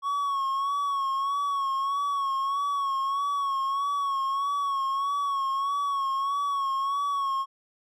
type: tone with vibrato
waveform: triangle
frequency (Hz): 1108.7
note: C#6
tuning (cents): 0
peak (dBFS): -23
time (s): 0.02-7.46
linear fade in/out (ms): 50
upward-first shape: sine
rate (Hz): 1.6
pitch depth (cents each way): 48
effects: none